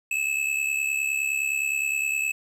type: tone with amplitude modulation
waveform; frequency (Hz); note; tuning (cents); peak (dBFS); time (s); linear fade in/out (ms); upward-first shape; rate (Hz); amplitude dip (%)
square; 2600; E7; -24; -21; 0.11-2.32; 5; sine; 69.7; 70
effects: low-pass 12000 Hz 12 dB/octave + 9-bit